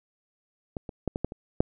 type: clicks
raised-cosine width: 2 ms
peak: -19 / -23 / -13 / -16 / -13 / -24 / -6 dBFS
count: 7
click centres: 0.768 / 0.892 / 1.077 / 1.159 / 1.246 / 1.321 / 1.605 s
effects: none